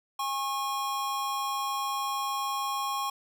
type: tone pair together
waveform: square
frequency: 816.6 / 1090 Hz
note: G#5 / C#6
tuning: -29 / -29 cents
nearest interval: perfect fourth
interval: 500 cents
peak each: -35 / -31 dBFS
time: 0.19-3.1 s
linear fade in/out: 5 ms
effects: none